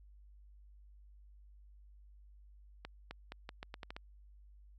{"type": "accelerating click train", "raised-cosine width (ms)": 0.3, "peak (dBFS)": -28, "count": 9, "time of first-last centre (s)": [2.85, 3.965], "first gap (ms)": 260, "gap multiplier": 0.81, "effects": ["added 50 Hz sine -56 dBFS peak until 4.78 s"]}